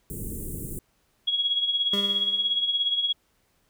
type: band-stop noise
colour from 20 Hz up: pink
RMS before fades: -34 dBFS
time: 0.1-0.79 s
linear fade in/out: 0 ms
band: 440 to 8100 Hz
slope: 48 dB/octave
type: tone with tremolo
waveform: sine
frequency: 3322 Hz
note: G#7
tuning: in tune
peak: -19 dBFS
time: 1.27-3.13 s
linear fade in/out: 10 ms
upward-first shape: triangle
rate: 17 Hz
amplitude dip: 70%
type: tone with exponential decay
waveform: 25% pulse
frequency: 200.8 Hz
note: G3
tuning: 42 cents sharp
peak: -23 dBFS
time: 1.93-2.72 s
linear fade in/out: 5 ms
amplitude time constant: 170 ms
effects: pink hiss -68 dBFS RMS until 3.69 s